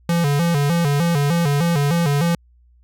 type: tone with vibrato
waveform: square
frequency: 156.1 Hz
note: D#3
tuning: 6 cents sharp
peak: -16 dBFS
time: 0.09-2.35 s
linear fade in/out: 2 ms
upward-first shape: square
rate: 3.3 Hz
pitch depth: 150 cents each way
effects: added 60 Hz sine -50 dBFS peak until 2.83 s